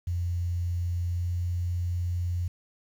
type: tone with pitch glide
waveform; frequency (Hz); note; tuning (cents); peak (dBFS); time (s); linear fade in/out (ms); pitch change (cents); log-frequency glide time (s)
sine; 87.31 to 88.02; F2 to F2; 0 to +14; -26; 0.07-2.48; 5; +14; 1.09-1.3
effects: 9-bit